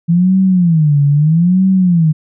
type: tone with vibrato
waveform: sine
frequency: 164.81 Hz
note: E3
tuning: in tune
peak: -7 dBFS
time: 0.08-2.13 s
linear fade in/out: 20 ms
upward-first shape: sine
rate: 0.78 Hz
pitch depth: 250 cents each way
effects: none